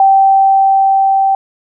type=tone with level ramp; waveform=sine; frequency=778 Hz; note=G5; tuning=13 cents flat; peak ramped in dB=-4 to -8 dBFS; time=0-1.35 s; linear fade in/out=2 ms; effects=none